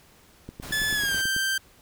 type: click train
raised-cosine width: 3 ms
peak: -24 dBFS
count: 9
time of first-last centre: 0.49-1.364 s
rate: 9.15 Hz
type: noise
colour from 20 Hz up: pink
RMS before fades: -39 dBFS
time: 0.62-1.22 s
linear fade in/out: 10 ms
type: tone with pitch glide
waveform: sawtooth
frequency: 1728 to 1566.4 Hz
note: A6 to G6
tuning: -32 to -2 cents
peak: -20 dBFS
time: 0.72-1.58 s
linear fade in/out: 5 ms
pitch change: -170 cents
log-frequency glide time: 0.93-1.15 s
effects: pink hiss -56 dBFS RMS until 1.81 s